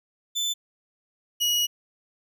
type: tone pair in turn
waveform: 30% pulse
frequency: 3520 / 2906 Hz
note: A7 / F#7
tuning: 0 / -32 cents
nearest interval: minor third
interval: 332 cents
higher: first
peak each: -22 / -18 dBFS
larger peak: second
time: 0.35-0.54 / 1.4-1.67 s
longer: second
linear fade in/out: 20 ms
effects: none